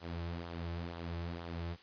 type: tone with flanger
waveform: sawtooth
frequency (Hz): 85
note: F2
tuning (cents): -46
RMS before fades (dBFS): -41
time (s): 0-1.77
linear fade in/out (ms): 50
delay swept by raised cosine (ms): 0.4 to 4.3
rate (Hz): 2.1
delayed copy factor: -0.55
effects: white hiss -59 dBFS RMS until 1.82 s + resampled to 11025 Hz